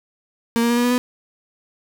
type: tone with pitch steps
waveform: 35% pulse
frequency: 232.1 / 235.2 / 238.3 / 241.5 / 244.8 / 248 Hz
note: A#3 / A#3 / A#3 / B3 / B3 / B3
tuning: -7 / +16 / +38 / -39 / -15 / +7 cents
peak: -14 dBFS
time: 0.56-0.98 s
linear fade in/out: 0 ms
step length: 70 ms
effects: 9-bit